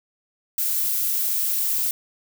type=noise; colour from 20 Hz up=violet; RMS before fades=-23 dBFS; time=0.58-1.91 s; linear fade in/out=2 ms; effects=none